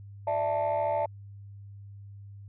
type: chord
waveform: sine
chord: D suspended second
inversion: none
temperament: just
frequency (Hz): 587.3 / 660.7 / 881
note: D5 / E5 / A5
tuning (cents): 0 / +4 / +2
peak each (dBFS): -28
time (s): 0.27-1.06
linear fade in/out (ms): 5
effects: tanh soft clip ceiling -21 dBFS + added 100 Hz sine -43 dBFS peak until 2.48 s